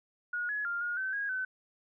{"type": "tone with pitch steps", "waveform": "sine", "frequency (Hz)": [1445, 1689, 1399, 1431, 1535, 1641, 1518], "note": ["F#6", "G#6", "F6", "F6", "G6", "G#6", "F#6"], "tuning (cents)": [-41, 29, 3, 42, -37, -21, 44], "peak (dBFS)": -31, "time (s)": [0.33, 1.45], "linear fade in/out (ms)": 5, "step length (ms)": 160, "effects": []}